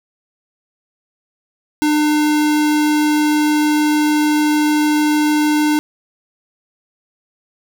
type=tone; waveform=square; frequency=301.1 Hz; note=D4; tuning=43 cents sharp; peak=-13 dBFS; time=1.82-5.79 s; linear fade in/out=0 ms; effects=none